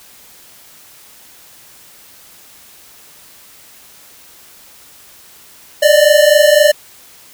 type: tone pair together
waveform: square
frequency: 584.1 / 608 Hz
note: D5 / D#5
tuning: -10 / -40 cents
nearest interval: minor second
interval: 70 cents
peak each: -10 dBFS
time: 5.82-6.72 s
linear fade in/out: 10 ms
effects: white hiss -42 dBFS RMS until 7.33 s